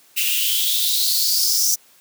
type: noise with high-pass filter sweep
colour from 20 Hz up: blue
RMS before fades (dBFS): -19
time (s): 0.16-1.76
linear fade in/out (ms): 20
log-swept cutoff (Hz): 2600 to 5900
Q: 6.7
effects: white hiss -53 dBFS RMS until 2 s + high-pass 150 Hz 12 dB/octave